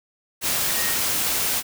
sine tone in noise, 1864.7 Hz, A#6, in tune, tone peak -29 dBFS, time 0.73-0.97 s, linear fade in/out 50 ms, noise white, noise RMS -23 dBFS, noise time 0.41-1.63 s, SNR -9 dB, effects none

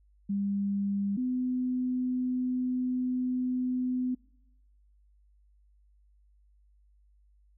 sine tone pair in turn, 199.9 / 252.6 Hz, G3 / B3, +34 / +39 cents, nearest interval major third, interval 405 cents, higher second, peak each -27 dBFS, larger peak neither, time 0.29-1.17 / 1.17-4.15 s, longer second, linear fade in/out 10 ms, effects noise-tail reverb RT60 1.0 s tail -25 dB re dry + added 50 Hz sine -60 dBFS peak until 7.57 s

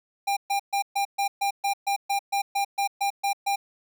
square tone bursts, 799 Hz, G5, 33 cents sharp, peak -23 dBFS, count 15, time 0.27-3.56 s, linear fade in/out 10 ms, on 98 ms, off 130 ms, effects none

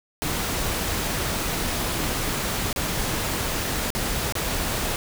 pink noise with dropouts, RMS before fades -26 dBFS, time 0.22-4.96 s, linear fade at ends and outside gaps 0 ms, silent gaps 2.728-2.761 / 3.904-3.95 / 4.323-4.353 s, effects none

